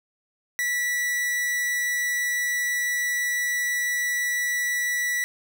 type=tone; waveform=45% pulse; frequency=1951 Hz; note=B6; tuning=22 cents flat; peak=-23 dBFS; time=0.59-5.24 s; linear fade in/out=0 ms; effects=none